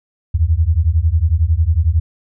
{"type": "beating tone pair", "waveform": "sine", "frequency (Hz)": [76, 87], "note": ["D#2", "F2"], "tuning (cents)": [-40, -6], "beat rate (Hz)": 11, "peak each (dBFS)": -14, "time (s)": [0.34, 2], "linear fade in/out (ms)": 10, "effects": []}